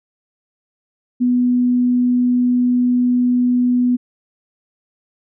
sine tone, 246.9 Hz, B3, in tune, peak -12 dBFS, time 1.2-3.97 s, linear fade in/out 20 ms, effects none

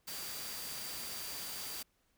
sine tone in noise, 4699 Hz, D8, in tune, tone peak -48 dBFS, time 0.07-1.83 s, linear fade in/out 10 ms, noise white, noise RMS -43 dBFS, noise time 0.07-1.83 s, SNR -8 dB, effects pink hiss -75 dBFS RMS until 2.17 s

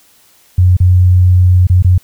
sine tone with dropouts, 90.8 Hz, F#2, 32 cents flat, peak -4 dBFS, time 0.58-1.98 s, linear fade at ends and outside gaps 5 ms, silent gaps 0.768-0.802 / 1.67-1.698 / 1.824-1.845 s, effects white hiss -48 dBFS RMS until 2.03 s

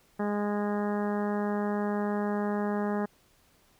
harmonic tone, 206.3 Hz, G#3, 11 cents flat, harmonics 1 / 2 / 3 / 4 / 5 / 6 / 7 / 8 / 9, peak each -29 / -33 / -37 / -37 / -42 / -43 / -48 / -44 / -49 dBFS, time 0.19-3.06 s, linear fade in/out 10 ms, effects pink hiss -64 dBFS RMS until 3.79 s

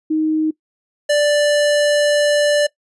sine / square tone pair in turn, 312.5 / 587.4 Hz, D#4 / D5, +8 / 0 cents, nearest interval major seventh, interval 1092 cents, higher second, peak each -14 / -13 dBFS, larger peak second, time 0.1-0.51 / 1.09-2.67 s, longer second, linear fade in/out 10 ms, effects noise-tail reverb RT60 0.1 s tail -20 dB re dry + resampled to 24000 Hz

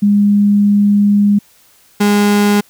sine / 35% pulse tone pair in turn, 204.2 / 205.5 Hz, G#3 / G#3, -29 / -18 cents, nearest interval unison, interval 11 cents, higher second, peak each -7 dBFS, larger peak neither, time 0.02-1.39 / 2-2.61 s, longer first, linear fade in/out 10 ms, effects white hiss -49 dBFS RMS until 2.69 s

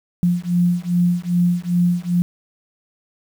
sine beating tone pair, 174.61 / 177.11 Hz, F3 / F3, 0 / +25 cents, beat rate 2.5 Hz, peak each -18 dBFS, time 0.23-2.22 s, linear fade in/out 0 ms, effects 7-bit

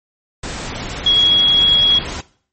sine tone in noise, 3322 Hz, G#7, in tune, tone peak -9 dBFS, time 1.06-1.99 s, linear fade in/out 5 ms, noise pink, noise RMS -26 dBFS, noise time 0.43-2.21 s, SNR +14 dB, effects noise-tail reverb RT60 0.5 s tail -19 dB re dry + MP3 32 kbps

